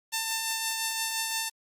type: tone with tremolo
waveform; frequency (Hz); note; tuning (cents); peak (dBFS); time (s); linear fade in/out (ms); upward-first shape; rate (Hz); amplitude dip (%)
5% pulse; 895; A5; +29; -15; 0.12-1.5; 20; triangle; 5.8; 35
effects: Opus 48 kbps